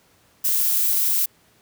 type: noise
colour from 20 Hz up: violet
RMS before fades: -20 dBFS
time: 0.44-1.26 s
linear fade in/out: 10 ms
effects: pink hiss -58 dBFS RMS until 1.61 s + high-pass 80 Hz 12 dB/octave